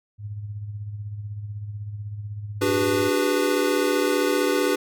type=tone with tremolo; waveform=sine; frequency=103.83 Hz; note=G#2; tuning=in tune; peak=-28 dBFS; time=0.18-3.11 s; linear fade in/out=50 ms; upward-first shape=sine; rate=16 Hz; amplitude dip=50%
type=chord; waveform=square; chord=G# half-diminished seventh; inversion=second; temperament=equal with one note detuned; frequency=293.7 / 370 / 405.4 / 493.9 Hz; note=D4 / F#4 / G#4 / B4; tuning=0 / 0 / -42 / 0 cents; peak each=-26 dBFS; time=2.61-4.76 s; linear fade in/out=10 ms
effects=none